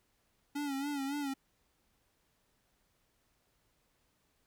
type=tone with vibrato; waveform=square; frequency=280.9 Hz; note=C#4; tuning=23 cents sharp; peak=-35 dBFS; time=0.55-1.34 s; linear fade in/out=10 ms; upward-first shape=sine; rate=3.6 Hz; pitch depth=72 cents each way; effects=pink hiss -75 dBFS RMS until 4.46 s